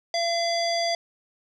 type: tone with low-pass filter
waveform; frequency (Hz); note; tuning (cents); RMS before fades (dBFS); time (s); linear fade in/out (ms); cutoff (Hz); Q
square; 680; F5; -46; -25; 0.14-0.95; 2; 5100; 4.7
effects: none